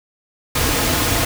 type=noise with comb filter; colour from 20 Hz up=pink; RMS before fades=-18 dBFS; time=0.55-1.25 s; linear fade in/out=5 ms; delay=5.2 ms; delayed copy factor=-0.55; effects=none